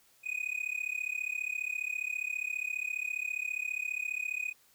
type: tone with amplitude modulation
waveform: triangle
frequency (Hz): 2489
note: D#7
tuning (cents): 0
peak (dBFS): -27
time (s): 0.23-4.54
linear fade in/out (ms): 50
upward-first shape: sine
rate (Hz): 34.8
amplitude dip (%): 95
effects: white hiss -65 dBFS RMS until 4.74 s